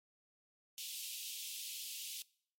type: high-pass noise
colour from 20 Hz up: pink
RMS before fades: -45 dBFS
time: 0.78-2.22 s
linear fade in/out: 0 ms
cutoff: 2700 Hz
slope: 48 dB/octave
effects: noise-tail reverb RT60 0.6 s tail -23 dB re dry + MP3 64 kbps